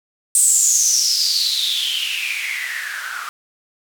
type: noise with band-pass filter sweep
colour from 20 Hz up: blue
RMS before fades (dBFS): -19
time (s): 0.35-3.29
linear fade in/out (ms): 0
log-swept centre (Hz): 8500 to 1300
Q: 9.6
effects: none

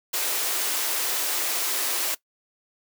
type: high-pass noise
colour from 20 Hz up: white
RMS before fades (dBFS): -26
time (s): 0.13-2.15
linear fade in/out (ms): 10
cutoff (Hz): 300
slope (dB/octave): 48
effects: noise-tail reverb RT60 0.1 s tail -19 dB re dry

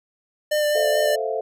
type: tone with vibrato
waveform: square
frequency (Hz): 598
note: D5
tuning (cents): +31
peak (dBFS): -19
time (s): 0.51-1.16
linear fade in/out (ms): 10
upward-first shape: sine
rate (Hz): 4.6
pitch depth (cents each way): 16
type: chord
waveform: sine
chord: F major seventh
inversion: first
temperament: equal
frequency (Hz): 440 / 523.3 / 659.3 / 698.5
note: A4 / C5 / E5 / F5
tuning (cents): 0 / 0 / 0 / 0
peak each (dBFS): -26 / -29 / -28 / -30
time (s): 0.75-1.41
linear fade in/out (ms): 5
effects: none

